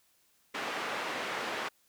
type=band-pass noise; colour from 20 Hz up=white; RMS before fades=-36 dBFS; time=0.54-1.69 s; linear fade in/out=10 ms; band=280 to 2000 Hz; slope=12 dB/octave; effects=white hiss -69 dBFS RMS until 1.88 s